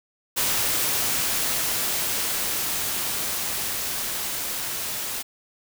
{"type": "noise with level ramp", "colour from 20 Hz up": "white", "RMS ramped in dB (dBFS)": [-23, -30], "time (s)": [0.36, 5.23], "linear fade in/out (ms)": 20, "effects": []}